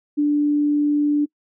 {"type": "tone", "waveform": "sine", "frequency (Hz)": 293.6, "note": "D4", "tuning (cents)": 0, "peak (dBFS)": -15, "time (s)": [0.17, 1.26], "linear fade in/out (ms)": 20, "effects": ["noise-tail reverb RT60 0.1 s tail -25 dB re dry"]}